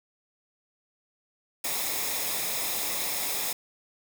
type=noise with comb filter; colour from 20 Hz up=white; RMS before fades=-30 dBFS; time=1.64-3.53 s; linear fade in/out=5 ms; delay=0.67 ms; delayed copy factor=-0.55; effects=none